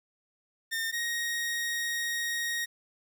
sawtooth tone pair in turn, 1818 / 1874.5 Hz, A#6 / A#6, -44 / +9 cents, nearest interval minor second, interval 53 cents, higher second, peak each -26 dBFS, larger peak neither, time 0.71-0.92 / 0.92-2.66 s, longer second, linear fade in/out 20 ms, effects 10-bit

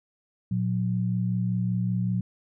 sine tone pair together, 116.54 / 181.82 Hz, A#2 / F#3, 0 / -30 cents, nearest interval minor sixth, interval 770 cents, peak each -26 dBFS, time 0.51-2.21 s, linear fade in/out 5 ms, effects none

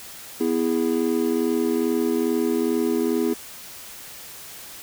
triangle chord, E major, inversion second, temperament just, 247.2 / 329.6 / 412 Hz, B3 / E4 / G#4, +2 / 0 / -14 cents, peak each -22 dBFS, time 0.4-3.34 s, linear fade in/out 10 ms, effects white hiss -40 dBFS RMS until 4.82 s

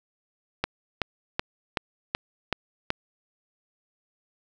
click train, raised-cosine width 0.3 ms, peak -8 dBFS, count 7, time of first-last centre 0.64-2.904 s, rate 2.65 Hz, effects none

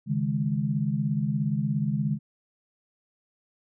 sine chord, C# suspended second, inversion none, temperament equal, 138.59 / 155.56 / 207.7 Hz, C#3 / D#3 / G#3, 0 / 0 / 0 cents, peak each -28 dBFS, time 0.06-2.19 s, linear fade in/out 50 ms, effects none

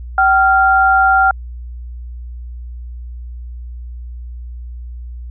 sine tone pair together, 769 / 1391 Hz, G5 / F6, -33 / -7 cents, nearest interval minor seventh, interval 1026 cents, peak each -11 dBFS, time 0.18-1.31 s, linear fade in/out 2 ms, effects added 60 Hz sine -26 dBFS peak until 5.3 s

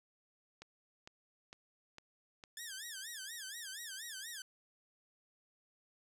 click train, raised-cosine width 0.2 ms, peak -33 dBFS, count 5, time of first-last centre 0.62-2.438 s, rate 2.2 Hz
10% pulse tone with vibrato, 1705 Hz, G#6, 45 cents sharp, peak -35 dBFS, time 2.57-4.42 s, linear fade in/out 2 ms, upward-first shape sine, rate 4.2 Hz, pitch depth 200 cents each way
effects none

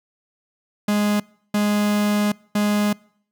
45% pulse tone bursts at uneven times, 207.7 Hz, G#3, in tune, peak -17 dBFS, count 3, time 0.88-1.2 / 1.54-2.32 / 2.55-2.93 s, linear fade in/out 5 ms, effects noise-tail reverb RT60 0.6 s tail -25 dB re dry

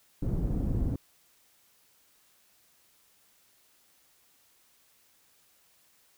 pink low-pass noise, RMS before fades -29 dBFS, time 0.22-0.96 s, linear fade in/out 5 ms, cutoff 240 Hz, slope 12 dB/octave, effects white hiss -65 dBFS RMS until 6.17 s

